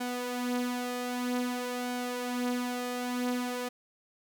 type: tone with flanger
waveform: sawtooth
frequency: 246.9 Hz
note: B3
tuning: in tune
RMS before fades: -33 dBFS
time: 0-3.69 s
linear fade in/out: 10 ms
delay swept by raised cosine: 1.3 to 5.7 ms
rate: 0.52 Hz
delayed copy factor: +0.55
effects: none